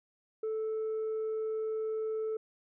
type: tone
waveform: sine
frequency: 438.4 Hz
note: A4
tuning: 6 cents flat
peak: -29 dBFS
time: 0.43-2.37 s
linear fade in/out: 5 ms
effects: tanh soft clip ceiling -30 dBFS